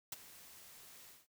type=noise with ADSR envelope; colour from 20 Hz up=white; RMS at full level=-40 dBFS; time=0.12-1.27 s; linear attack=5 ms; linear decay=22 ms; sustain=-17 dB; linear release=180 ms; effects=noise-tail reverb RT60 0.1 s tail -19 dB re dry